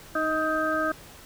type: harmonic tone with a mistuned harmonic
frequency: 314.4 Hz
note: D#4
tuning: 18 cents sharp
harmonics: 1 / 2 / 4 / 5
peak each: -30 / -28 / -28 / -29 dBFS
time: 0.15-0.92 s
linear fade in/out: 5 ms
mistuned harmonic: 1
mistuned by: -16 cents
effects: pink hiss -47 dBFS RMS until 1.25 s